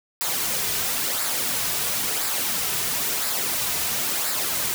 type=noise with flanger; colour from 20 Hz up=white; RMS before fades=-25 dBFS; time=0.21-4.74 s; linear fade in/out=0 ms; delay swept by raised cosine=0.32 to 3.72 ms; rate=0.98 Hz; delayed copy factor=-0.5; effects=none